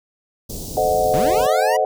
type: band-stop noise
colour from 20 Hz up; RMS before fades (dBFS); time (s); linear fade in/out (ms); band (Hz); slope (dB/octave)
pink; -30; 0.49-1.47; 10; 580 to 4600; 24
type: chord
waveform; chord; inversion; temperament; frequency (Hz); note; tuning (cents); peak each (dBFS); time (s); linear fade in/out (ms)
sine; A diminished seventh; none; equal; 440 / 523.3 / 622.3 / 740; A4 / C5 / Eb5 / Gb5; 0 / 0 / 0 / 0; -23 / -21 / -20 / -19; 0.77-1.85; 2
type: linear sweep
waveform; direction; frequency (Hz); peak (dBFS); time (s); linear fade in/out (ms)
25% pulse; up; 100.2 to 987.8; -18; 1.13-1.77; 10
effects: none